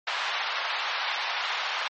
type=band-pass noise; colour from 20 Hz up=pink; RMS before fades=-30 dBFS; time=0.07-1.88 s; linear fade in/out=5 ms; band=800 to 4200 Hz; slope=24 dB/octave; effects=MP3 32 kbps